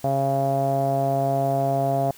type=tone with low-pass filter; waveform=sawtooth; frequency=136.8 Hz; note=C#3; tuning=23 cents flat; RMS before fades=-22 dBFS; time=0.04-2.11 s; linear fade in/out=2 ms; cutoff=690 Hz; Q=8.3; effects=white hiss -48 dBFS RMS until 2.17 s